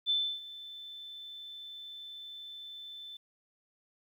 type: tone with ADSR envelope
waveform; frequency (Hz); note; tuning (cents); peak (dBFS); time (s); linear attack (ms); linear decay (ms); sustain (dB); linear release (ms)
sine; 3527; A7; +3; -25; 0.06-3.17; 38; 300; -18; 5
effects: 11-bit